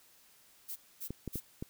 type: noise bursts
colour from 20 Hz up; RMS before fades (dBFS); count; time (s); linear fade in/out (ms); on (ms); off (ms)
violet; -41; 3; 0.68-1.406; 20; 82; 240
type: clicks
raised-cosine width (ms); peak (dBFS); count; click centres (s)
3; -25; 4; 1.106 / 1.277 / 1.357 / 1.625
effects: white hiss -63 dBFS RMS until 1.69 s